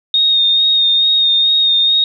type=tone with vibrato; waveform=sine; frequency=3700 Hz; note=A#7; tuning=14 cents flat; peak=-9 dBFS; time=0.14-2.04 s; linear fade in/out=2 ms; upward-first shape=sine; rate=2.3 Hz; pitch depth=24 cents each way; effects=none